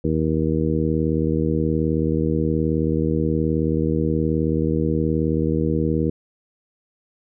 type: harmonic tone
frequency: 78.8 Hz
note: D#2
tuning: 23 cents sharp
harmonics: 1 / 2 / 3 / 4 / 5 / 6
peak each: -26 / -23 / -25 / -24 / -28 / -26 dBFS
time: 0.04-6.1 s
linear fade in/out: 5 ms
effects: none